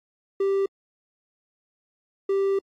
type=tone pair in turn; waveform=triangle; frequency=392 / 392 Hz; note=G4 / G4; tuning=0 / 0 cents; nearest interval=unison; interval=0 cents; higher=neither; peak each=-18 dBFS; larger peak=neither; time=0.4-0.66 / 2.29-2.59 s; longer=second; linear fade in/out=5 ms; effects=AAC 48 kbps